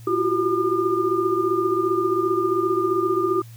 sine tone cluster, 340.5 / 368.2 / 383.3 / 1207 Hz, F4 / F#4 / G4 / D6, -44 / -8 / -39 / +47 cents, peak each -24 dBFS, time 0.07-3.42 s, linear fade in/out 5 ms, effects added 115 Hz sine -39 dBFS peak until 3.56 s + white hiss -52 dBFS RMS until 3.56 s

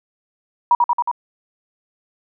sine tone with echo, 960 Hz, B5, 49 cents flat, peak -9 dBFS, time 0.71-0.75 s, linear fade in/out 2 ms, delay 91 ms, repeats 4, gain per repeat -2 dB, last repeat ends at 1.114 s, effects none

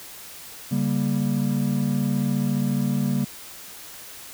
triangle chord, G diminished, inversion second, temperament just, 141.12 / 196 / 235.2 Hz, Db3 / G3 / Bb3, +31 / 0 / +16 cents, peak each -23 dBFS, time 0.71-3.25 s, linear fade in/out 10 ms, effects white hiss -41 dBFS RMS until 4.33 s

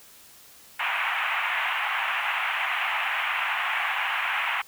white band-pass noise, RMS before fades -27 dBFS, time 0.79-4.62 s, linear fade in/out 10 ms, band 740 to 2800 Hz, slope 48 dB/octave, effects white hiss -51 dBFS RMS until 4.67 s

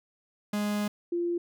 45% pulse / sine tone pair in turn, 207.7 / 345.7 Hz, G#3 / F4, 0 / -18 cents, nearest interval major sixth, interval 882 cents, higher second, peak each -27 / -26 dBFS, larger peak second, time 0.53-0.88 / 1.12-1.38 s, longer first, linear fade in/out 5 ms, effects none

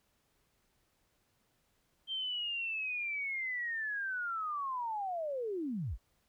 sine linear sweep, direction down, 3169 to 31 Hz, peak -34 dBFS, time 2.07-5.98 s, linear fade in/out 50 ms, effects pink hiss -75 dBFS RMS until 6.28 s

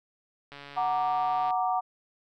click train, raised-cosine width 0.3 ms, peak -28 dBFS, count 141, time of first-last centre 0.52-1.506 s, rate 142 Hz
sine chord, Gb augmented, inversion none, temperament equal, 740 / 932.3 / 1174.7 Hz, Gb5 / Bb5 / D6, 0 / 0 / 0 cents, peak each -26 / -31 / -32 dBFS, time 0.76-1.81 s, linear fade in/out 20 ms
effects none

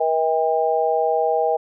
harmonic tone, 160 Hz, D#3, 49 cents sharp, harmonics 3 / 4 / 5, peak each -21 / -21 / -21 dBFS, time 0-1.57 s, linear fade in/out 10 ms, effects none

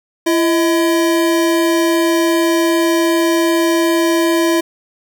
square tone pair together, 335.8 / 634 Hz, E4 / D#5, +32 / +32 cents, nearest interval major seventh, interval 1100 cents, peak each -13 / -20 dBFS, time 0.26-4.61 s, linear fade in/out 10 ms, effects none

